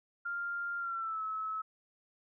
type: tone with pitch glide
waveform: sine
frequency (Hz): 1396.9 to 1295.8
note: F6 to E6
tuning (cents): 0 to -30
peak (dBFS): -34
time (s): 0.25-1.62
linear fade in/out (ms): 10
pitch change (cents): -130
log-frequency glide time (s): 0.78-1.22
effects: none